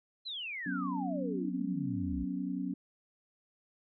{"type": "exponential sweep", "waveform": "sine", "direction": "down", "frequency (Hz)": [4186, 58.27], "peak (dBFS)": -37, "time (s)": [0.25, 2.25], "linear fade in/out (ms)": 20}
{"type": "chord", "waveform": "sine", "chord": "F# suspended fourth", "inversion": "none", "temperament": "equal", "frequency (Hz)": [185, 246.9, 277.2], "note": ["F#3", "B3", "C#4"], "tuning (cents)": [0, 0, 0], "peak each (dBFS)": [-37, -39, -36], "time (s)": [0.66, 2.74], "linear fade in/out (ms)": 5}
{"effects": []}